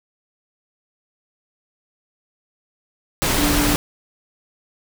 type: tone in noise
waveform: sine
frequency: 293.2 Hz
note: D4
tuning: 3 cents flat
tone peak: -20 dBFS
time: 3.38-3.75 s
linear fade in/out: 0 ms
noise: pink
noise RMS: -19 dBFS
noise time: 3.22-3.76 s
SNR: -4 dB
effects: none